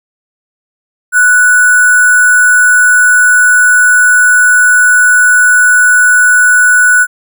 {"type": "tone with sample-and-hold", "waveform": "sine", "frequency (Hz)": 1480, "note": "F#6", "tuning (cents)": 0, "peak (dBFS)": -3, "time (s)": [1.12, 7.07], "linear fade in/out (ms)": 50, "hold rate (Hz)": 8820, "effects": []}